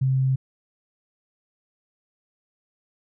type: tone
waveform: sine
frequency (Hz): 132.1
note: C3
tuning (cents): +17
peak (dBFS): -18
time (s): 0.01-0.36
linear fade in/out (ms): 10
effects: none